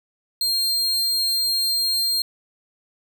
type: tone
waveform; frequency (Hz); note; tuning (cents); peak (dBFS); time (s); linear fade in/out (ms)
40% pulse; 4199; C8; +5; -18; 0.41-2.22; 2
effects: none